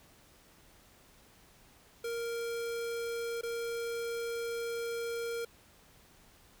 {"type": "tone with dropouts", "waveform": "square", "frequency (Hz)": 466.2, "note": "A#4", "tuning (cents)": 0, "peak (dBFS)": -35, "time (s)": [2.04, 5.45], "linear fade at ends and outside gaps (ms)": 5, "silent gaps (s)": [3.412, 3.432], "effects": ["pink hiss -61 dBFS RMS until 6.6 s"]}